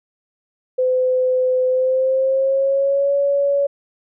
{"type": "tone with pitch glide", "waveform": "sine", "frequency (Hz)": [510, 562.6], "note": ["C5", "C#5"], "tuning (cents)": [-44, 26], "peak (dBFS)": -14, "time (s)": [0.78, 3.67], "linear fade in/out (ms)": 10, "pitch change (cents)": 170, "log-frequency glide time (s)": [1.67, 3.14], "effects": []}